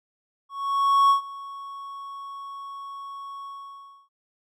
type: tone with ADSR envelope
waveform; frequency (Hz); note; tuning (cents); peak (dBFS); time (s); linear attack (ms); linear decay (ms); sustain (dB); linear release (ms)
triangle; 1108.7; C#6; 0; -12; 0.49-4.09; 610; 110; -21; 640
effects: none